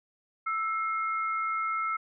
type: tone pair together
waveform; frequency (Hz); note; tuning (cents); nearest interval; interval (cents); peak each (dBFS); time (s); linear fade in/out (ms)
sine; 1318.5 / 2141; E6 / C7; 0 / +39; minor sixth; 839; -28 / -35; 0.46-1.97; 10
effects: none